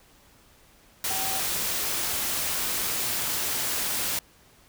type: tone in noise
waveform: sine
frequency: 767 Hz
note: G5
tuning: 38 cents flat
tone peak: -34 dBFS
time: 1.1-1.4 s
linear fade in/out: 2 ms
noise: white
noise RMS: -28 dBFS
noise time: 1.04-4.19 s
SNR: -9 dB
effects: pink hiss -57 dBFS RMS until 4.68 s

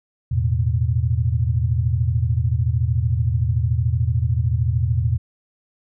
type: chord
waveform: sine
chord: E suspended fourth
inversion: none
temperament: equal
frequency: 82.41 / 110 / 123.47 Hz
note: E2 / A2 / B2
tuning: 0 / 0 / 0 cents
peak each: -21 dBFS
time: 0.31-5.18 s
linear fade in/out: 10 ms
effects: none

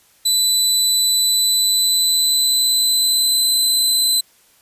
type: tone with pitch glide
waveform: 25% pulse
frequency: 3990 to 4036 Hz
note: B7 to B7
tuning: +17 to +37 cents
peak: -9 dBFS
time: 0.25-4.21 s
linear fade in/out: 10 ms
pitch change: +20 cents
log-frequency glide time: 1.18-3.46 s
effects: white hiss -54 dBFS RMS until 4.61 s + resampled to 32000 Hz

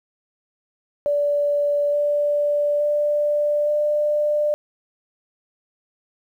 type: tone with pitch steps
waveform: sine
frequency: 580 / 585 / 590.1 / 595.3 Hz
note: D5 / D5 / D5 / D5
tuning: -22 / -7 / +8 / +23 cents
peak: -17 dBFS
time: 1.06-4.54 s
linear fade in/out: 0 ms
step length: 870 ms
effects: 9-bit

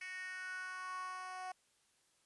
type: tone with high-pass filter sweep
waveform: 10% pulse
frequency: 370 Hz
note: F#4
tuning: in tune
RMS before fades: -45 dBFS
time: 0.01-1.52 s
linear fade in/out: 5 ms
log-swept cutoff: 2100 to 770 Hz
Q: 5.2
effects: white hiss -74 dBFS RMS until 2.25 s + resampled to 24000 Hz

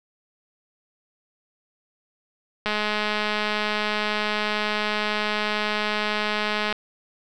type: click train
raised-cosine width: 0.3 ms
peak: -9 dBFS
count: 859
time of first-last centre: 2.66-6.726 s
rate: 211 Hz
effects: none

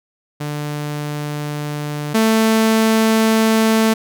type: tone pair in turn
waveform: sawtooth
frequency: 148 / 221.7 Hz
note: D3 / A3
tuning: +14 / +13 cents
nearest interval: perfect fifth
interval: 699 cents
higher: second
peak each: -18 / -8 dBFS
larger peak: second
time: 0.4-2.14 / 2.14-3.94 s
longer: second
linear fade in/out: 10 ms
effects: none

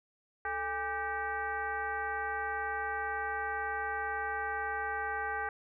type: tone with frequency modulation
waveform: sine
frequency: 1183 Hz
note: D6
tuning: 12 cents sharp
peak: -32 dBFS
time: 0.45-5.49 s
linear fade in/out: 2 ms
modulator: 372 Hz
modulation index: 1.8
effects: none

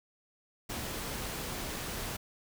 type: noise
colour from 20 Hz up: pink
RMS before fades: -38 dBFS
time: 0.69-2.17 s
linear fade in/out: 10 ms
effects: none

